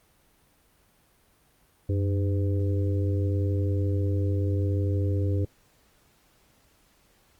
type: harmonic tone with a mistuned harmonic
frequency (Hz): 100.7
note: G2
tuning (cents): +47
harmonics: 1 / 3 / 4 / 5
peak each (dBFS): -23 / -33 / -35 / -37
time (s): 1.89-5.45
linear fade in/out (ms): 5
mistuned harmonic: 1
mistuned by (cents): -110
effects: pink hiss -63 dBFS RMS until 7.39 s + Opus 32 kbps